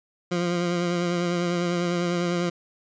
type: tone with vibrato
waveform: 20% pulse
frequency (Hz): 174.61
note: F3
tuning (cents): 0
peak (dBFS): -18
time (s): 0.31-2.5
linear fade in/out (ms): 10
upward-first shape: triangle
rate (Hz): 10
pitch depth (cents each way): 34
effects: resampled to 16000 Hz